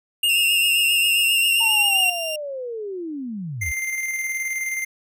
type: tone with vibrato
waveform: square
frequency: 2794 Hz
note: F7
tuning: in tune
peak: -17 dBFS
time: 0.23-2.1 s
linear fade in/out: 5 ms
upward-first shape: triangle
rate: 7.5 Hz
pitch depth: 43 cents each way
type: tone with pitch glide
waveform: sawtooth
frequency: 2600 to 2787 Hz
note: E7 to F7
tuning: -24 to -4 cents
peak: -23 dBFS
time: 0.29-2.36 s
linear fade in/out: 5 ms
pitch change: +120 cents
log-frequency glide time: 1.18-1.95 s
type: linear sweep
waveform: sine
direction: down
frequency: 915 to 63 Hz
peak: -27 dBFS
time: 1.6-3.72 s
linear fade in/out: 10 ms
type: tone with tremolo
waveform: square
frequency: 2093 Hz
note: C7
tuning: in tune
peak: -23 dBFS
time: 3.61-4.85 s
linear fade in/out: 10 ms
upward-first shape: square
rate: 19 Hz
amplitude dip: 35%
effects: none